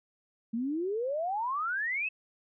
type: exponential sweep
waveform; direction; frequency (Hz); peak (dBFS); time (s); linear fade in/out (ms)
sine; up; 220 to 2665; -29; 0.53-2.09; 10
effects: none